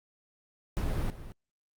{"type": "noise with echo", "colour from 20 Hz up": "brown", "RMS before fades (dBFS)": -30, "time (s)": [0.77, 1.1], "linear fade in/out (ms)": 0, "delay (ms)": 220, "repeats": 1, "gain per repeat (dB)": -13, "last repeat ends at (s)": 1.32, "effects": ["Opus 48 kbps"]}